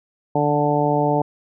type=harmonic tone with a mistuned harmonic; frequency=146.83 Hz; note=D3; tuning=in tune; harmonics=1 / 2 / 3 / 4 / 5 / 6; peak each=-23 / -23 / -23 / -23 / -23 / -23 dBFS; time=0.35-1.22 s; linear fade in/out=5 ms; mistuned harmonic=1; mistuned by=+25 cents; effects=none